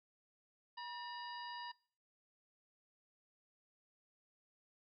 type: harmonic tone with a mistuned harmonic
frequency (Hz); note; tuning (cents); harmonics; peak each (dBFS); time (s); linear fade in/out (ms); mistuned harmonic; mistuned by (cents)
963; B5; -44; 1 / 2 / 3 / 4 / 5; -46 / -52 / -55 / -58 / -54; 0.77-1.72; 10; 2; -110
effects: noise-tail reverb RT60 0.5 s tail -24 dB re dry + Opus 48 kbps